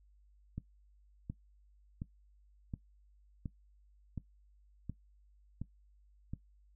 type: click train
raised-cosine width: 5 ms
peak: -27 dBFS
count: 9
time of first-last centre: 0.58-6.335 s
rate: 1.39 Hz
effects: noise-tail reverb RT60 0.1 s tail -17 dB re dry + added 50 Hz sine -62 dBFS peak until 6.75 s